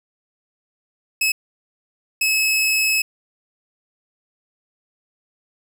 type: tone bursts at uneven times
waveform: sawtooth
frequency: 2583 Hz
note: E7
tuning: 36 cents flat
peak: -13 dBFS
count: 2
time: 1.21-1.32 / 2.21-3.02 s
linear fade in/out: 5 ms
effects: none